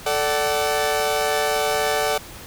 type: chord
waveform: sawtooth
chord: D major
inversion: second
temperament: equal with one note detuned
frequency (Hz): 440 / 587.3 / 755.1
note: A4 / D5 / F#5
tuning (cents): 0 / 0 / +35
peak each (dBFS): -20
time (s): 0.06-2.18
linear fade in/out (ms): 5
effects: pink hiss -39 dBFS RMS until 2.46 s